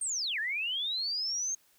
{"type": "linear two-way sweep", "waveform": "sine", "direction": "down then up", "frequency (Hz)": [8870, 1661.2, 6480], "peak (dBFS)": -30, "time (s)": [0.01, 1.55], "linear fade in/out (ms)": 5, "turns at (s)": 0.39, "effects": ["white hiss -66 dBFS RMS until 1.78 s"]}